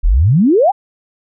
sine exponential sweep, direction up, 33.96 to 853 Hz, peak -7 dBFS, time 0.03-0.72 s, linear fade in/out 20 ms, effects none

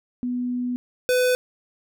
sine / square tone pair in turn, 246.9 / 501.3 Hz, B3 / B4, 0 / +26 cents, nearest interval octave, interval 1226 cents, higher second, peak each -23 / -18 dBFS, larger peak second, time 0.23-0.76 / 1.09-1.35 s, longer first, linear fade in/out 0 ms, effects none

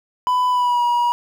triangle tone with pitch glide, 998 to 960.7 Hz, B5 to B5, +18 to -48 cents, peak -13 dBFS, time 0.27-1.12 s, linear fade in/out 0 ms, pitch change -66 cents, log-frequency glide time 0.5-0.83 s, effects 8-bit

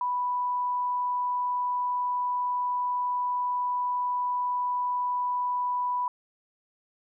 sine tone, 987.8 Hz, B5, in tune, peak -25 dBFS, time 0.01-6.08 s, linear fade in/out 2 ms, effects none

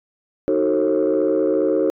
sine chord, D# diminished seventh, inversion none, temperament just, 311.1 / 373.4 / 448 / 537.6 Hz, D#4 / F#4 / A4 / C5, 0 / +16 / +31 / +47 cents, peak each -20 dBFS, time 0.48-1.9 s, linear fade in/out 0 ms, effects tanh soft clip ceiling -10 dBFS

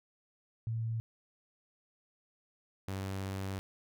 sine / sawtooth tone pair in turn, 113.4 / 96.5 Hz, A#2 / G2, -47 / -27 cents, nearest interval minor third, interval 280 cents, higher first, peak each -32 / -32 dBFS, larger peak neither, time 0.67-1 / 2.88-3.59 s, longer second, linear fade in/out 0 ms, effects none

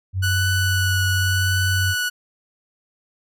sine tone, 94.4 Hz, F#2, 35 cents sharp, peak -19 dBFS, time 0.13-1.95 s, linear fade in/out 50 ms
sawtooth tone with vibrato, 1480 Hz, F#6, in tune, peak -17 dBFS, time 0.22-2.1 s, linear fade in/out 20 ms, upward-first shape triangle, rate 0.9 Hz, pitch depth 14 cents each way
effects none

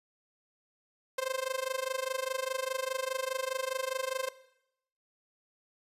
sawtooth tone with amplitude modulation, 523.3 Hz, C5, in tune, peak -24 dBFS, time 1.18-4.29 s, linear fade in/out 5 ms, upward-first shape sine, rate 24.9 Hz, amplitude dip 95%, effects noise-tail reverb RT60 0.8 s tail -18 dB re dry + resampled to 32000 Hz

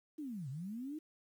sine linear two-way sweep, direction down then up, 319.1 to 124.2 to 319.1 Hz, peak -40 dBFS, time 0.18-0.99 s, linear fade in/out 10 ms, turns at 0.49 s, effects 11-bit

